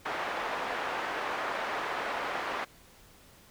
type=band-pass noise; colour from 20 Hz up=pink; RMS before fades=-34 dBFS; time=0.05-2.65 s; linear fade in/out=10 ms; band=650 to 1800 Hz; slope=12 dB/octave; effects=pink hiss -57 dBFS RMS until 3.5 s